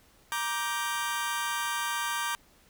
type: chord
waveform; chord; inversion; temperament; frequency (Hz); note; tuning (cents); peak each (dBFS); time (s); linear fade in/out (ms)
sawtooth; G minor; first; just; 940.8 / 1176 / 1568; Bb5 / D6 / G6; +16 / +2 / 0; -30; 0.32-2.35; 0
effects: pink hiss -61 dBFS RMS until 2.69 s